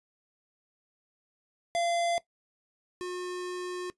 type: tone pair in turn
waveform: square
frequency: 686 / 360.6 Hz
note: F5 / F#4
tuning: -31 / -45 cents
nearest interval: major seventh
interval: 1114 cents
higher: first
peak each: -27 / -34 dBFS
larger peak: first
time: 1.75-2.18 / 3.01-3.9 s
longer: second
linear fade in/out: 0 ms
effects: noise-tail reverb RT60 0.1 s tail -17 dB re dry + resampled to 24000 Hz